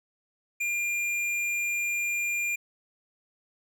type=tone with tanh clipping; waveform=sine; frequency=2400 Hz; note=D7; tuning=37 cents sharp; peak=-28 dBFS; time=0.6-2.56 s; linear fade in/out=10 ms; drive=13 dB; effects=none